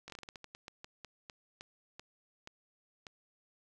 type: slowing click train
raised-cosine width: 0.2 ms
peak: -29 dBFS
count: 18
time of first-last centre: 0.08-3.068 s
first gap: 19 ms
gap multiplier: 1.24
effects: none